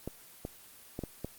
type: clicks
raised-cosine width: 2 ms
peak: -22 dBFS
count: 5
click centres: 0.076 / 0.451 / 0.991 / 1.037 / 1.246 s
effects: white hiss -54 dBFS RMS until 1.38 s + Opus 24 kbps